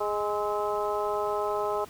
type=harmonic tone with a mistuned harmonic; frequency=207.7 Hz; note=G#3; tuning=in tune; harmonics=2 / 3 / 4 / 5 / 6; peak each=-30 / -32 / -33 / -34 / -35 dBFS; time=0-1.85 s; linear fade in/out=10 ms; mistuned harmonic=6; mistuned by=+62 cents; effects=pink hiss -50 dBFS RMS until 1.89 s